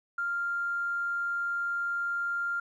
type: tone with tanh clipping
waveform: triangle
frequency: 1395 Hz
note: F6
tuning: 2 cents flat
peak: -28 dBFS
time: 0.18-2.6 s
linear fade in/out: 5 ms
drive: 3 dB
effects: none